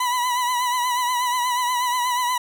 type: tone with vibrato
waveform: 40% pulse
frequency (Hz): 987.8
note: B5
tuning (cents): 0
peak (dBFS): -19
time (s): 0-2.38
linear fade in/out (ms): 5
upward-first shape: triangle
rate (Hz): 8.3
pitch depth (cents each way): 57
effects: none